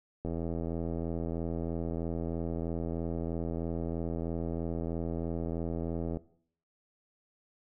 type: click train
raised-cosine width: 2 ms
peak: -22 dBFS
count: 493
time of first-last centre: 0.25-6.171 s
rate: 83.1 Hz
effects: noise-tail reverb RT60 0.6 s tail -19 dB re dry